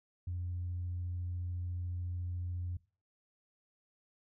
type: tone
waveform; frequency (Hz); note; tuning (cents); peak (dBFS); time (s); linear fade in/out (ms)
sine; 88.6; F2; +25; -34; 0.27-2.77; 5
effects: noise-tail reverb RT60 0.4 s tail -22 dB re dry + tanh soft clip ceiling -31 dBFS